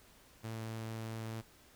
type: tone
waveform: sawtooth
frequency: 111.9 Hz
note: A2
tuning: 30 cents sharp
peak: -36 dBFS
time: 0.43-1.42 s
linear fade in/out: 20 ms
effects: pink hiss -62 dBFS RMS until 1.75 s